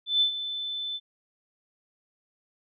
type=tone with ADSR envelope; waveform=sine; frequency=3520 Hz; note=A7; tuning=in tune; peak=-18 dBFS; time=0.06-1 s; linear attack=150 ms; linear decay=100 ms; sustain=-12 dB; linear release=44 ms; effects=none